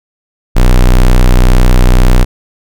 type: tone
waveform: square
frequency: 30.99 Hz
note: B0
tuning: 7 cents sharp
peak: -3 dBFS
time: 0.55-2.25 s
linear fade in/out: 20 ms
effects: none